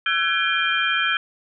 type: tone cluster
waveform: sine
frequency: 1344 / 1519 / 1676 / 2402 / 3158 Hz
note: E6 / F#6 / G#6 / D7 / G7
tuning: +33 / +45 / +15 / +38 / +12 cents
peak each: -25 dBFS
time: 0.06-1.17 s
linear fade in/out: 2 ms
effects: none